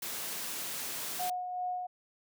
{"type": "high-pass noise", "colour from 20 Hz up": "white", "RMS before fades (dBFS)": -38, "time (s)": [0.02, 1.3], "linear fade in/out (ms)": 5, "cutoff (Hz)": 130, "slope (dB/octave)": 12}
{"type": "tone with tremolo", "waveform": "sine", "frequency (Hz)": 726, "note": "F#5", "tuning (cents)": -33, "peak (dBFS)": -31, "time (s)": [1.19, 1.87], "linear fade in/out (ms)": 10, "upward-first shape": "sine", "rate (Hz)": 2.6, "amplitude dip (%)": 40}
{"effects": []}